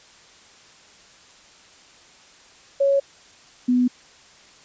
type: tone pair in turn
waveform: sine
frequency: 554.4 / 248.2 Hz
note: C#5 / B3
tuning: 0 / +9 cents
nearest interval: octave + major second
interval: 1391 cents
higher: first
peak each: -15 dBFS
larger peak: neither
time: 2.8-3 / 3.68-3.88 s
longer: neither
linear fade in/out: 10 ms
effects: white hiss -50 dBFS RMS until 4.64 s + resampled to 16000 Hz